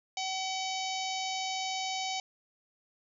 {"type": "harmonic tone", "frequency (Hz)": 759, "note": "F#5", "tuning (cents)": 44, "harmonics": [1, 3, 4, 5, 6, 7, 8, 9], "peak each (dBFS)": [-35, -40, -41, -42, -43, -43, -44, -45], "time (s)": [0.17, 2.2], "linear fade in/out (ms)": 2, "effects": []}